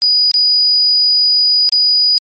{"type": "tone with dropouts", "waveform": "sine", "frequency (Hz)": 4927, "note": "D#8", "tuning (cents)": -18, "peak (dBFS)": -8, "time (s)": [0.02, 2.18], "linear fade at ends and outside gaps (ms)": 0, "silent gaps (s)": [[0.314, 0.341], [1.691, 1.724]], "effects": ["MP3 32 kbps"]}